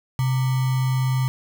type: tone with sample-and-hold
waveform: sine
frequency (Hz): 129.7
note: C3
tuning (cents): -15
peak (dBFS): -18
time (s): 0.19-1.28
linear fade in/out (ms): 0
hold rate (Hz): 1050
effects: none

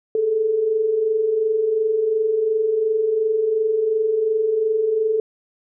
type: tone pair together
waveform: sine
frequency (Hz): 417.2 / 440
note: G#4 / A4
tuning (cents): +8 / 0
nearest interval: minor second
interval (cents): 92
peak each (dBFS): -26 / -17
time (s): 0.15-5.2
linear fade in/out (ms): 2
effects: none

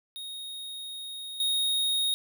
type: tone with level steps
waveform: square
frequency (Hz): 3733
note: A#7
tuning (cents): +2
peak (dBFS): -37 / -25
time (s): 0.16-2.14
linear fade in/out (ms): 0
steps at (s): 1.4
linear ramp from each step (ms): 2
effects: 11-bit

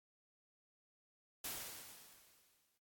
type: noise with exponential decay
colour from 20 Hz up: white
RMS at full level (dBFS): -42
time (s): 1.44-2.78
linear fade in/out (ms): 5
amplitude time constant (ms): 290
effects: AAC 64 kbps

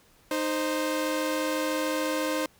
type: tone pair together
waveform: sawtooth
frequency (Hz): 308.6 / 523.1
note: D#4 / C5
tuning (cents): -14 / -1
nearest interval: major sixth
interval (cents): 913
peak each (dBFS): -25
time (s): 0.31-2.46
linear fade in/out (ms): 2
effects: pink hiss -60 dBFS RMS until 2.59 s

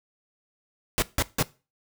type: noise bursts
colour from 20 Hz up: pink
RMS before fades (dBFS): -23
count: 3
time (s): 0.98-1.426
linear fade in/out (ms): 0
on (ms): 42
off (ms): 160
effects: noise-tail reverb RT60 0.3 s tail -19 dB re dry

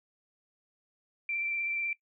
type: tone with vibrato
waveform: sine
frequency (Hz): 2349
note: D7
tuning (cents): 0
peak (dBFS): -30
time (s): 1.29-1.93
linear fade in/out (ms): 2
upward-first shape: sine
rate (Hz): 16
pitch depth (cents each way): 15
effects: noise-tail reverb RT60 0.1 s tail -21 dB re dry

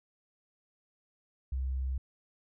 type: tone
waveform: sine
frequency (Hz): 65.41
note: C2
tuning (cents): 0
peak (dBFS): -30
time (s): 1.52-1.98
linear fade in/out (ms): 5
effects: none

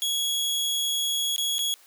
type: tone with dropouts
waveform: sawtooth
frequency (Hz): 3337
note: G#7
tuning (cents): +8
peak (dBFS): -21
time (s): 0.02-1.74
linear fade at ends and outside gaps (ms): 0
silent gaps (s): 1.362-1.381 / 1.583-1.591
effects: white hiss -55 dBFS RMS until 1.86 s + high-pass 400 Hz 12 dB/octave

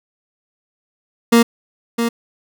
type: tone with echo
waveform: 30% pulse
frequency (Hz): 233.1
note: A#3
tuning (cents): 0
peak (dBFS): -5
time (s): 1.32-1.43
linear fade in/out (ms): 10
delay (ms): 660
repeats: 1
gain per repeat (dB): -8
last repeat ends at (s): 2.09
effects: none

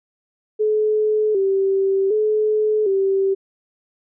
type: tone with vibrato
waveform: sine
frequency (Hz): 407.8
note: G#4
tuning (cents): -32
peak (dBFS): -15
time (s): 0.59-3.35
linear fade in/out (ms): 20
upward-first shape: square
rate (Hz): 0.66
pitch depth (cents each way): 85
effects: none

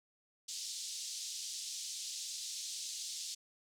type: band-pass noise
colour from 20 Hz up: white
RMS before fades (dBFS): -43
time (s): 0.48-3.35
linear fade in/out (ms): 10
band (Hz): 3700 to 7400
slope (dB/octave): 24
effects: none

